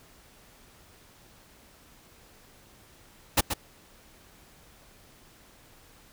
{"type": "noise with echo", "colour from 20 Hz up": "pink", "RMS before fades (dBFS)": -20, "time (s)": [3.37, 3.41], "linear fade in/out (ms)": 10, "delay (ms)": 130, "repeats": 1, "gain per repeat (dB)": -8, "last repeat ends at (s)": 3.54, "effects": ["pink hiss -56 dBFS RMS until 6.12 s"]}